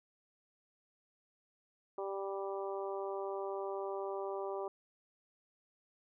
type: harmonic tone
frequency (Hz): 196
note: G3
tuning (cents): 0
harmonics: 2 / 3 / 4 / 5 / 6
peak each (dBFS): -39 / -43 / -45 / -47 / -49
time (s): 1.98-4.68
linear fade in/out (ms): 2
effects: none